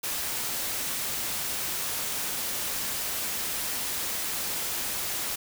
white noise, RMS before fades -31 dBFS, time 0.03-5.36 s, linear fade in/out 10 ms, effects none

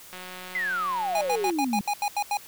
click train, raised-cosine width 0.3 ms, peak -24 dBFS, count 253, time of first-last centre 0.13-1.507 s, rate 183 Hz
sine exponential sweep, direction down, 2093 to 196 Hz, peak -25 dBFS, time 0.55-1.81 s, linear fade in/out 2 ms
square tone bursts, 822 Hz, G#5, 18 cents flat, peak -24 dBFS, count 9, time 1.15-2.371 s, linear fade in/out 2 ms, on 61 ms, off 84 ms
effects white hiss -47 dBFS RMS until 2.47 s

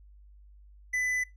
sine tone with tanh clipping, 2000 Hz, B6, 21 cents sharp, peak -28 dBFS, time 0.93-1.24 s, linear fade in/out 10 ms, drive 9 dB, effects noise-tail reverb RT60 0.2 s tail -20 dB re dry + added 50 Hz sine -51 dBFS peak until 1.36 s

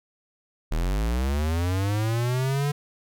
square linear sweep, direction up, 36.92 to 146.83 Hz, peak -23 dBFS, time 0.71-2.72 s, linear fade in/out 10 ms, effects none

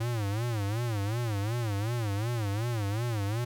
square tone with vibrato, 109.6 Hz, A2, 6 cents flat, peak -29 dBFS, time 0-3.45 s, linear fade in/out 10 ms, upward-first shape sine, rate 2.7 Hz, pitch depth 180 cents each way, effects none

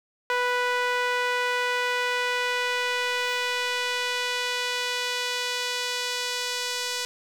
sawtooth tone with band-pass filter sweep, 493.1 Hz, B4, 3 cents flat, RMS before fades -27 dBFS, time 0.3-7.05 s, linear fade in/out 0 ms, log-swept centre 1500 to 5000 Hz, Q 0.96, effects 8-bit

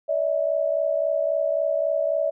sine tone pair together, 577 / 640.7 Hz, D5 / E5, -31 / -49 cents, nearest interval major second, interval 182 cents, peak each -23 dBFS, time 0.08-2.31 s, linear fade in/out 20 ms, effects none

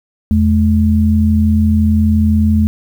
sine tone pair together, 83 / 214.8 Hz, E2 / A3, +12 / -41 cents, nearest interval octave + major third, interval 1647 cents, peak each -11 dBFS, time 0.31-2.67 s, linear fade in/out 0 ms, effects 7-bit

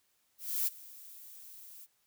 violet noise with ADSR envelope, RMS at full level -30 dBFS, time 0.38-1.87 s, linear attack 290 ms, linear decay 21 ms, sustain -21 dB, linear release 34 ms, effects white hiss -74 dBFS RMS until 2.06 s

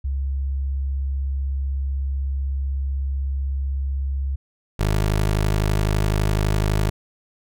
sine / 20% pulse tone pair in turn, 68 / 51.92 Hz, C#2 / G#1, -33 / 0 cents, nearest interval perfect fourth, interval 467 cents, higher first, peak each -21 / -13 dBFS, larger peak second, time 0.04-4.36 / 4.79-6.9 s, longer first, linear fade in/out 10 ms, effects none

